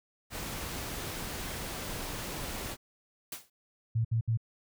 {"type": "noise", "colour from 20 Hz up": "pink", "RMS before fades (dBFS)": -38, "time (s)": [0.3, 2.77], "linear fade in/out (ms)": 50}
{"type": "noise with exponential decay", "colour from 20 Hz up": "white", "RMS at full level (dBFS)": -35, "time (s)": [3.32, 3.5], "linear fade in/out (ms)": 5, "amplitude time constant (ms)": 39}
{"type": "tone bursts", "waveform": "sine", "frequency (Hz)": 113.5, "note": "A#2", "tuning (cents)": -46, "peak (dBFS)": -25, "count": 3, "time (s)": [3.95, 4.374], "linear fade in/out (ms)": 10, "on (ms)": 98, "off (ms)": 65}
{"effects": []}